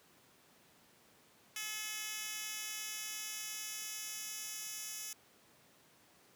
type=tone with high-pass filter sweep; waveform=10% pulse; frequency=428.7 Hz; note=A4; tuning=45 cents flat; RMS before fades=-43 dBFS; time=1.56-5.13 s; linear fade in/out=2 ms; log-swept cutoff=3200 to 5500 Hz; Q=0.89; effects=pink hiss -65 dBFS RMS until 6.35 s + high-pass 150 Hz 12 dB/octave